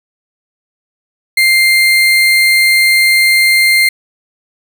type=tone; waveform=35% pulse; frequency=2100 Hz; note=C7; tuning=6 cents sharp; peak=-5 dBFS; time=1.37-3.89 s; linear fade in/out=5 ms; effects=7-bit